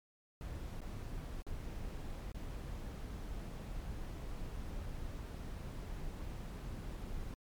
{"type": "noise with dropouts", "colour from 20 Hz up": "brown", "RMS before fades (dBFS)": -43, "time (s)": [0.41, 7.34], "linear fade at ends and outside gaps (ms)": 1, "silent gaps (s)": [[0.806, 0.816], [1.421, 1.466], [2.319, 2.345]], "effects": ["MP3 96 kbps"]}